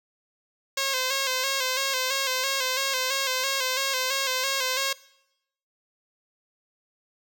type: tone with vibrato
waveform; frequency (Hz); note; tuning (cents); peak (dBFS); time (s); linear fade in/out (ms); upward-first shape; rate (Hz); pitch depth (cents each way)
5% pulse; 529; C5; +19; -13; 0.77-4.93; 5; square; 3; 48
effects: noise-tail reverb RT60 0.8 s tail -20 dB re dry